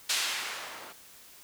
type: noise with low-pass filter sweep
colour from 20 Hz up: violet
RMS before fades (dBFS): -34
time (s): 0.09-0.93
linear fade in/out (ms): 10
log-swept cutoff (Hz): 3800 to 670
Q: 0.73
effects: white hiss -53 dBFS RMS until 1.43 s